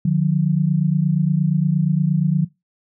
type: tone pair together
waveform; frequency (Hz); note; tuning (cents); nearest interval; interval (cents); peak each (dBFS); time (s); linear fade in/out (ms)
sine; 150.9 / 179.45; D3 / F3; +47 / +47; minor third; 300; -17; 0.05-2.45; 5
effects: noise-tail reverb RT60 0.2 s tail -20 dB re dry